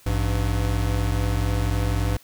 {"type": "tone pair together", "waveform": "square", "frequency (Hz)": [55.93, 100], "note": ["A1", "G2"], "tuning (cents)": [29, 35], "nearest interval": "minor seventh", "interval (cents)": 1006, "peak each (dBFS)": -24, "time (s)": [0.06, 2.17], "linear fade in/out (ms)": 5, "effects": ["white hiss -53 dBFS RMS until 2.23 s"]}